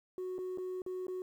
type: tone with dropouts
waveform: sine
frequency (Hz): 368.7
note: F#4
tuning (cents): -6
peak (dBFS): -34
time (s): 0.18-1.22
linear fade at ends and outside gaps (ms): 1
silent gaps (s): 0.382-0.388 / 0.575-0.583 / 0.819-0.863 / 1.068-1.082
effects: tanh soft clip ceiling -35 dBFS + 11-bit